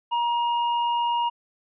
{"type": "tone with tanh clipping", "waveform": "sine", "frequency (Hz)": 948, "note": "A#5", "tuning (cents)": 29, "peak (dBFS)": -23, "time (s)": [0.11, 1.3], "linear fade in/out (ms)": 20, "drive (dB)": 11, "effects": ["resampled to 8000 Hz"]}